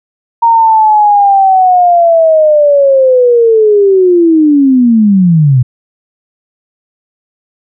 sine linear sweep, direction down, 932.3 to 120 Hz, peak -3 dBFS, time 0.42-5.63 s, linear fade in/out 10 ms, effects none

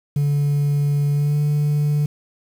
sine tone with pitch glide, 144.3 to 147.59 Hz, D3 to D3, -30 to +9 cents, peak -13 dBFS, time 0.16-2.06 s, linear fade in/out 5 ms, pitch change +39 cents, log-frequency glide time 1.12-1.38 s, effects tanh soft clip ceiling -15 dBFS + 7-bit

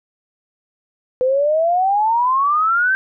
sine exponential sweep, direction up, 500 to 1574 Hz, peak -13 dBFS, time 1.21-2.95 s, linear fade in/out 0 ms, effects none

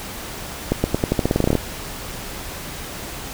accelerating click train, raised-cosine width 2 ms, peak -3 dBFS, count 15, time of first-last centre 0.72-1.553 s, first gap 120 ms, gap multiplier 0.88, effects pink hiss -32 dBFS RMS until 3.33 s

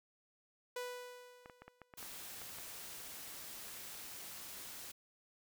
sawtooth tone with exponential decay, 493.9 Hz, B4, in tune, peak -35 dBFS, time 0.76-2.01 s, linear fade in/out 5 ms, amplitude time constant 270 ms
clicks, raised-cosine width 0.5 ms, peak -36 dBFS, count 9, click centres 1.459 / 1.498 / 1.62 / 1.68 / 1.817 / 1.938 / 2.028 / 2.417 / 2.586 s
white noise, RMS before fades -49 dBFS, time 1.97-4.92 s, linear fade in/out 10 ms
effects none

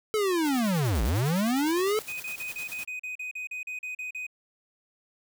square linear two-way sweep, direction down then up, 441 to 49.55 to 441 Hz, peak -24 dBFS, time 0.14-1.99 s, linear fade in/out 0 ms, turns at 1.03 s
white noise with tremolo, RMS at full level -41 dBFS, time 0.44-2.85 s, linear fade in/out 10 ms, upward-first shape square, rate 9.8 Hz, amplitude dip 50%
triangle tone bursts, 2500 Hz, D#7, 8 cents sharp, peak -31 dBFS, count 14, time 2.08-4.267 s, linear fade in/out 5 ms, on 120 ms, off 39 ms
effects none

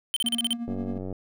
square tone bursts, 3100 Hz, G7, 20 cents flat, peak -23 dBFS, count 7, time 0.14-0.53 s, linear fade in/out 0 ms, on 24 ms, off 37 ms
triangle tone with tremolo, 235.3 Hz, A#3, 16 cents sharp, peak -25 dBFS, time 0.24-0.98 s, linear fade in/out 2 ms, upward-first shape triangle, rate 11 Hz, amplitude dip 75%
click train, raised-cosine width 2 ms, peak -22 dBFS, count 43, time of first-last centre 0.68-1.127 s, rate 94 Hz
effects none

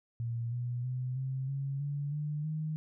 sine tone with pitch steps, 117.1 / 121.93 / 126.96 / 132.2 / 137.66 / 143.34 / 149.25 / 155.41 Hz, A#2 / B2 / B2 / C3 / C#3 / D3 / D3 / D#3, +8 / -22 / +48 / +18 / -12 / -42 / +28 / -2 cents, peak -32 dBFS, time 0.2-2.76 s, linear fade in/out 0 ms, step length 320 ms, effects none

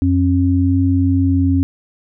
sine tone pair together, 90.46 / 270.7 Hz, F#2 / C#4, -39 / -41 cents, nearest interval octave + perfect fifth, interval 1898 cents, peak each -14 dBFS, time 0.02-1.63 s, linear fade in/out 0 ms, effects none

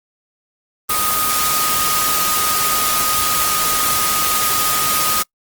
sine tone in noise, 1244.5 Hz, D#6, in tune, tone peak -20 dBFS, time 0.89-5.23 s, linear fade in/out 10 ms, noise white, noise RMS -18 dBFS, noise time 0.89-5.23 s, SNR -5 dB, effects noise-tail reverb RT60 0.1 s tail -26 dB re dry + Opus 24 kbps

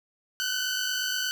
15% pulse tone pair together, 1473 / 1521.4 Hz, F#6 / F#6, -8 / +48 cents, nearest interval minor second, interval 56 cents, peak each -25 / -22 dBFS, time 0.4-1.31 s, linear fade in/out 0 ms, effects none

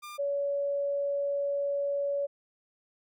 sawtooth / sine tone pair in turn, 1198 / 565.4 Hz, D6 / C#5, +34 / +34 cents, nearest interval octave + minor second, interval 1300 cents, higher first, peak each -37 / -27 dBFS, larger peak second, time 0.02-0.18 / 0.18-2.27 s, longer second, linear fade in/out 20 ms, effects none

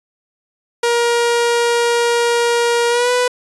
sawtooth tone with pitch glide, 473.1 to 494.9 Hz, A#4 to B4, +26 to +4 cents, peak -9 dBFS, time 0.83-3.28 s, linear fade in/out 5 ms, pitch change +78 cents, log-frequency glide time 2.89-3.11 s, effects resampled to 24000 Hz

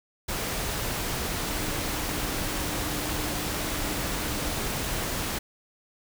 sine tone in noise, 300.6 Hz, D4, 40 cents sharp, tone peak -39 dBFS, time 1.45-4.53 s, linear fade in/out 10 ms, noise pink, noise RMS -30 dBFS, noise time 0.28-5.39 s, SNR -12 dB, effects none

